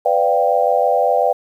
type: chord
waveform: sine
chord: G dominant seventh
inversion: first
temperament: equal with one note detuned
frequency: 500.2 / 587.3 / 698.5 / 784 Hz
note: B4 / D5 / F5 / G5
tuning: +22 / 0 / 0 / 0 cents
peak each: -18 dBFS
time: 0.05-1.33 s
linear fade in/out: 10 ms
effects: 8-bit